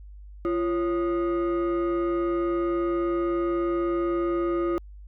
sine tone with frequency modulation, 342.9 Hz, F4, 32 cents flat, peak -21 dBFS, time 0.45-4.78 s, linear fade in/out 0 ms, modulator 895 Hz, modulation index 0.6, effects tanh soft clip ceiling -20 dBFS + added 50 Hz sine -41 dBFS peak until 5.07 s

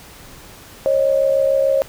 sine tone pair together, 545 / 611.7 Hz, C#5 / D#5, -29 / -30 cents, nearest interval major second, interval 199 cents, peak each -14 / -19 dBFS, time 0.86-1.82 s, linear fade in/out 0 ms, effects pink hiss -41 dBFS RMS until 1.88 s

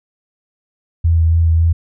sine tone with vibrato, 82.41 Hz, E2, in tune, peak -9 dBFS, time 1.04-1.73 s, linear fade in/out 10 ms, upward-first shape sine, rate 3.6 Hz, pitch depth 19 cents each way, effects none

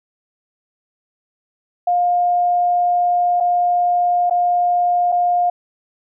sine tone with dropouts, 708 Hz, F5, 23 cents sharp, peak -13 dBFS, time 1.87-5.5 s, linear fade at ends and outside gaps 5 ms, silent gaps 3.402-3.406 / 4.298-4.308 / 5.12-5.123 s, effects none

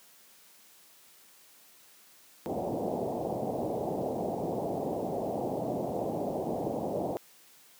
white low-pass noise, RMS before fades -32 dBFS, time 2.46-7.17 s, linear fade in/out 0 ms, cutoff 770 Hz, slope 48 dB/octave, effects white hiss -58 dBFS RMS until 7.79 s + high-pass 150 Hz 12 dB/octave

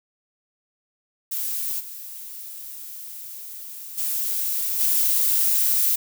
violet noise with level steps, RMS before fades -27 / -37 / -25 / -20 dBFS, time 1.31-5.96 s, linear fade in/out 10 ms, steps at 1.79 / 3.97 / 4.79 s, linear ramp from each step 20 ms, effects none

